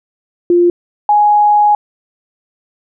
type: tone pair in turn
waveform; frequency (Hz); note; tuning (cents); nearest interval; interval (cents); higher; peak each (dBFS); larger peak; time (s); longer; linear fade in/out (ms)
sine; 349.2 / 833.2; F4 / G#5; 0 / +5; octave + minor third; 1505; second; -6; neither; 0.5-0.7 / 1.09-1.75; second; 2
effects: none